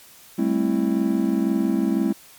triangle chord, A minor seventh, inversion third, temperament just, 198 / 220 / 264 / 330 Hz, G3 / A3 / C4 / E4, +18 / 0 / +16 / +2 cents, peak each -22 dBFS, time 0.38-2.13 s, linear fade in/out 10 ms, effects white hiss -48 dBFS RMS until 2.38 s + MP3 96 kbps

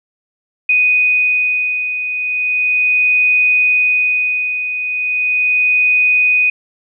sine beating tone pair, 2489 / 2489.37 Hz, D#7 / D#7, 0 / 0 cents, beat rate 0.37 Hz, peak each -19 / -12 dBFS, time 0.69-6.5 s, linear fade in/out 5 ms, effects none

